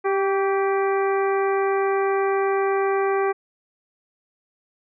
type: harmonic tone with a mistuned harmonic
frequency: 392 Hz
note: G4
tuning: in tune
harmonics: 1 / 2 / 3 / 4 / 5 / 6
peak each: -20 / -26 / -28 / -33 / -34 / -37 dBFS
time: 0.04-3.33 s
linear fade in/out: 20 ms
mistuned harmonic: 3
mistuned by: -34 cents
effects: none